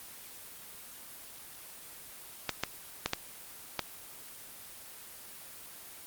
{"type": "clicks", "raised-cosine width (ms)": 0.2, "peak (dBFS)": -11, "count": 5, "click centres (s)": [2.493, 2.636, 3.06, 3.134, 3.793], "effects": ["white hiss -48 dBFS RMS until 6.06 s", "Opus 24 kbps"]}